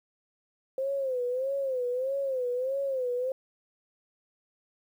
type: tone with vibrato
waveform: sine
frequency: 521 Hz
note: C5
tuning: 7 cents flat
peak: -27 dBFS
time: 0.78-3.32 s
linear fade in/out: 2 ms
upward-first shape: sine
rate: 1.6 Hz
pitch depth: 110 cents each way
effects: 10-bit